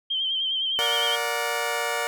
sine tone with vibrato, 3136 Hz, G7, in tune, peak -23 dBFS, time 0.1-1.16 s, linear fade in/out 10 ms, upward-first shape sine, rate 9.8 Hz, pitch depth 49 cents each way
15% pulse chord, Bb augmented, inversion none, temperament just, 466.2 / 582.7 / 728.4 Hz, Bb4 / D5 / F#5, 0 / -14 / -27 cents, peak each -23 dBFS, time 0.79-2.07 s, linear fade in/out 0 ms
effects none

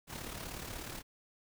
pink noise with amplitude modulation, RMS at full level -41 dBFS, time 0.07-1.03 s, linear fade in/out 50 ms, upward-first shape sine, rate 36.4 Hz, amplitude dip 55%, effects none

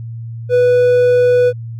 triangle tone, 492.9 Hz, B4, 3 cents flat, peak -6 dBFS, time 0.49-1.53 s, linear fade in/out 50 ms, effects added 115 Hz sine -24 dBFS peak until 1.79 s

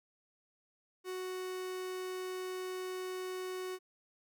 45% pulse tone, 370 Hz, F#4, in tune, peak -38 dBFS, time 1.04-3.79 s, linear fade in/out 50 ms, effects none

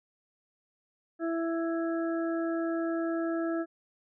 harmonic tone, 331.3 Hz, E4, 9 cents sharp, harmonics 1 / 2 / 4 / 5, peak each -29 / -35 / -41 / -43 dBFS, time 1.19-3.66 s, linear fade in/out 50 ms, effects none

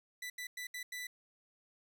sawtooth tone bursts at uneven times, 1983 Hz, B6, 7 cents sharp, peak -37 dBFS, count 5, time 0.22-0.3 / 0.38-0.47 / 0.57-0.67 / 0.74-0.83 / 0.92-1.07 s, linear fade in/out 5 ms, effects none

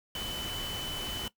sine tone in noise, 3014 Hz, F#7, 31 cents sharp, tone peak -35 dBFS, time 0.15-1.28 s, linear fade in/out 2 ms, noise pink, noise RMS -39 dBFS, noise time 0.15-1.28 s, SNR +1 dB, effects noise-tail reverb RT60 0.1 s tail -18 dB re dry

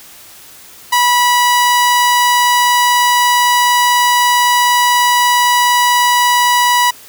sawtooth tone, 977 Hz, B5, 19 cents flat, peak -5 dBFS, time 0.92-6.91 s, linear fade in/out 10 ms, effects white hiss -38 dBFS RMS until 7.08 s

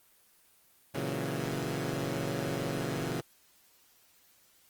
15% pulse chord, F# dominant seventh, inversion first, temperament equal, 116.54 / 138.59 / 164.81 / 185 Hz, A#2 / C#3 / E3 / F#3, 0 / 0 / 0 / 0 cents, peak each -32 / -29 / -31 / -34 dBFS, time 0.94-3.21 s, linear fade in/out 10 ms, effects white hiss -64 dBFS RMS until 4.69 s + Opus 24 kbps

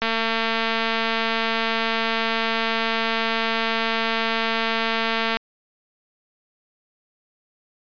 click train, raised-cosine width 0.3 ms, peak -7 dBFS, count 1210, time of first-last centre 0.02-5.37 s, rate 226 Hz, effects resampled to 11025 Hz

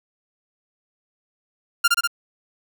sawtooth tone with echo, 1396.9 Hz, F6, in tune, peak -9 dBFS, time 1.84-1.88 s, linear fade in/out 10 ms, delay 65 ms, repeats 3, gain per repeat -2 dB, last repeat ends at 2.075 s, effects none

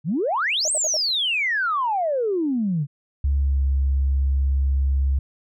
sine exponential two-way sweep, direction up then down, 135.2 to 8700 to 135.2 Hz, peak -19 dBFS, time 0.04-2.87 s, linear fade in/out 50 ms, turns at 0.72 s
sine tone bursts, 618 Hz, D#5, 12 cents flat, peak -24 dBFS, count 4, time 0.65-0.968 s, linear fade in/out 2 ms, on 30 ms, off 66 ms
sine tone with pitch glide, 69.9 to 68.15 Hz, C#2 to C#2, +15 to -29 cents, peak -16 dBFS, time 3.24-5.19 s, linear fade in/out 5 ms, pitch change -44 cents, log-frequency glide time 3.35-3.62 s
effects tanh soft clip ceiling -13 dBFS

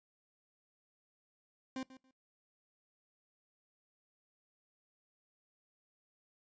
40% pulse tone with echo, 261.6 Hz, C4, in tune, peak -37 dBFS, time 1.76-1.83 s, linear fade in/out 2 ms, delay 140 ms, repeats 2, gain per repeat -15 dB, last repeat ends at 2.11 s, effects noise-tail reverb RT60 0.2 s tail -21 dB re dry + resampled to 16000 Hz

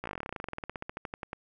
slowing click train, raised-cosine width 0.5 ms, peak -21 dBFS, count 29, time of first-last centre 0.04-1.331 s, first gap 16 ms, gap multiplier 1.07, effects none

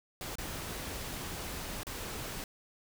pink noise with dropouts, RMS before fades -40 dBFS, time 0.21-2.44 s, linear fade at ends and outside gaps 1 ms, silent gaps 0.355-0.384 / 1.833-1.868 s, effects none

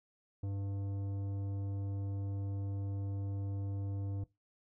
sine tone with tanh clipping, 99 Hz, G2, 18 cents sharp, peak -37 dBFS, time 0.43-4.24 s, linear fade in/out 5 ms, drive 12 dB, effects noise-tail reverb RT60 0.2 s tail -18 dB re dry

